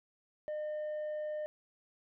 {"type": "tone with tanh clipping", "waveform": "sine", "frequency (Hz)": 607, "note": "D#5", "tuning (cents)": -43, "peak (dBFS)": -36, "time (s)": [0.48, 1.46], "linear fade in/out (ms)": 0, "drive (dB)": 3, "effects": []}